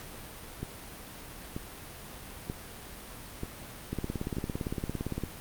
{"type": "two click trains", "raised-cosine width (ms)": 3, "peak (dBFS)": [-19, -21], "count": [24, 5], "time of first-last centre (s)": [[3.93, 5.237], [0.63, 4.368]], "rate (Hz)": [17.6, 1.07], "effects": ["pink hiss -45 dBFS RMS until 5.4 s", "Opus 48 kbps"]}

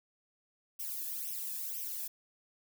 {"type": "noise with flanger", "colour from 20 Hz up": "violet", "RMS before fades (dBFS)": -39, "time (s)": [0.79, 2.08], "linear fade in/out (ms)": 10, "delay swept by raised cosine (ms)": [0.34, 1.19], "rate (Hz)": 2, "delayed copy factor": 1, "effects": []}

